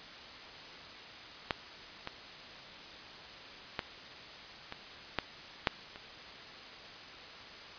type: clicks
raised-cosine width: 0.3 ms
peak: -13 / -21 / -16 / -24 / -13 / -9 / -29 dBFS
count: 7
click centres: 1.508 / 2.074 / 3.792 / 4.724 / 5.187 / 5.672 / 5.959 s
effects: white hiss -48 dBFS RMS until 7.78 s + resampled to 11025 Hz